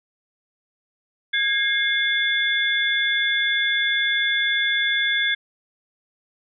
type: tone cluster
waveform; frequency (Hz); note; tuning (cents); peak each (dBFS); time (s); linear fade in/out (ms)
sine; 1641 / 2133 / 3458; G#6 / C7 / A7; -21 / +33 / -31; -22 / -24 / -23; 1.33-5.35; 10
effects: none